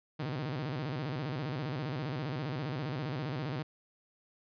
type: tone with vibrato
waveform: sawtooth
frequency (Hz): 140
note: C#3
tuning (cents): +18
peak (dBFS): -30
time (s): 0.19-3.63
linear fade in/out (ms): 10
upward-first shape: square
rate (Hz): 15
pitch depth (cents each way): 180
effects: resampled to 11025 Hz